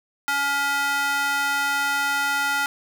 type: tone with high-pass filter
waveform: square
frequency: 281.7 Hz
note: C#4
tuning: 28 cents sharp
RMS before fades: -23 dBFS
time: 0.28-2.66 s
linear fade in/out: 0 ms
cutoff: 1200 Hz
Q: 2.9
effects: none